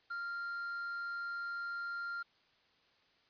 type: tone with quantisation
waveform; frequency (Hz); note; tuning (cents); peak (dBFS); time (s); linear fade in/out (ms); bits
triangle; 1393; F6; -5; -36; 0.1-2.23; 10; 10
effects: white hiss -70 dBFS RMS until 3.29 s + resampled to 11025 Hz